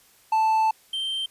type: tone pair in turn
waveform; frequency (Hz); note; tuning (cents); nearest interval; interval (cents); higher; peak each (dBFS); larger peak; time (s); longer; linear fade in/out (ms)
triangle; 880 / 3136; A5 / G7; 0 / 0; octave + minor seventh; 2200; second; -16 / -24; first; 0.32-0.71 / 0.93-1.26; first; 5
effects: white hiss -57 dBFS RMS until 1.3 s + resampled to 32000 Hz